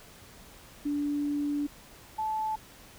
sine tone pair in turn, 290.4 / 870.2 Hz, D4 / A5, -19 / -19 cents, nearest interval octave + perfect fifth, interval 1900 cents, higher second, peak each -27 / -28 dBFS, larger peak first, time 0.85-1.67 / 2.18-2.56 s, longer first, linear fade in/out 10 ms, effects pink hiss -52 dBFS RMS until 2.98 s

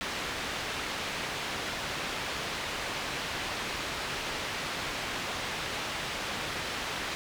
white low-pass noise, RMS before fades -35 dBFS, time 0.01-7.15 s, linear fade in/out 0 ms, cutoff 3200 Hz, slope 12 dB/octave, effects none

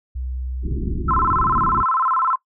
sine tone with pitch glide, 63.5 to 61.87 Hz, B1 to B1, +49 to +4 cents, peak -24 dBFS, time 0.15-1.24 s, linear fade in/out 10 ms, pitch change -45 cents, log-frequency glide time 0.74-0.93 s
pink low-pass noise, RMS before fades -25 dBFS, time 0.62-1.85 s, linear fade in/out 50 ms, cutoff 390 Hz, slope 96 dB/octave
sine tone with vibrato, 1174.7 Hz, D6, in tune, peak -16 dBFS, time 1.08-2.36 s, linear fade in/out 10 ms, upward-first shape square, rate 18 Hz, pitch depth 210 cents each way
effects noise-tail reverb RT60 0.1 s tail -18 dB re dry

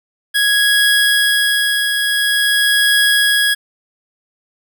25% pulse tone with tremolo, 1661.2 Hz, G#6, in tune, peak -6 dBFS, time 0.34-3.55 s, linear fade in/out 20 ms, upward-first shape triangle, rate 0.47 Hz, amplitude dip 45%, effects none

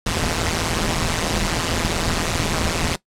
pink noise with amplitude modulation, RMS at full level -17 dBFS, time 0.06-2.96 s, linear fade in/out 5 ms, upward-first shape sine, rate 165 Hz, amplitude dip 100%, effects noise-tail reverb RT60 0.1 s tail -18 dB re dry + low-pass 8000 Hz 12 dB/octave

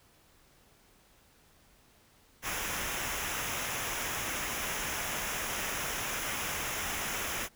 pink noise with comb filter, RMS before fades -35 dBFS, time 2.42-7.49 s, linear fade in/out 50 ms, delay 0.23 ms, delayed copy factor -0.65, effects pink hiss -63 dBFS RMS until 7.55 s

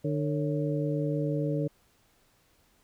harmonic tone with a mistuned harmonic, 149.7 Hz, D3, 33 cents sharp, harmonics 1 / 2 / 3 / 4, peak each -29 / -32 / -34 / -35 dBFS, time 0.04-1.68 s, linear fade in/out 10 ms, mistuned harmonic 4, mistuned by -130 cents, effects pink hiss -66 dBFS RMS until 2.83 s

